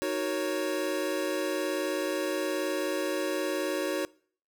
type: chord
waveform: square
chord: D# minor seventh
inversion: none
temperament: equal with one note detuned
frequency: 311.1 / 370 / 470.5 / 554.4 Hz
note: D#4 / F#4 / A#4 / C#5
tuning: 0 / 0 / +16 / 0 cents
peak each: -35 / -33 / -39 / -33 dBFS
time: 0.02-4.05 s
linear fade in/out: 0 ms
effects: noise-tail reverb RT60 0.5 s tail -23 dB re dry